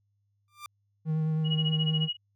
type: tone with exponential growth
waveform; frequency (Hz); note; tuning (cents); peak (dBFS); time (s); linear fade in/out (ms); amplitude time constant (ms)
sawtooth; 1188; D6; +20; -32; 0.48-0.66; 1; 39
type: tone with vibrato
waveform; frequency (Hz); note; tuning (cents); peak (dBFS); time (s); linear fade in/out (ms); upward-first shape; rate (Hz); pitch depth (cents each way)
triangle; 157.1; D#3; +17; -23; 1.05-2.09; 50; triangle; 9.4; 19
type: tone with tremolo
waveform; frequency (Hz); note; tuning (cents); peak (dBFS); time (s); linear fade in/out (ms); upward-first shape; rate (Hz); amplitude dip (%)
sine; 2900; F#7; -35; -26; 1.44-2.17; 50; sine; 14; 95
effects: added 101 Hz sine -70 dBFS peak until 2.35 s